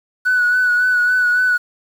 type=tone with vibrato; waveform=triangle; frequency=1480 Hz; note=F#6; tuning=in tune; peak=-9 dBFS; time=0.25-1.58 s; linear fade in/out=20 ms; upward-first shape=sine; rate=3.6 Hz; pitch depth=29 cents each way; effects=tanh soft clip ceiling -9 dBFS + 7-bit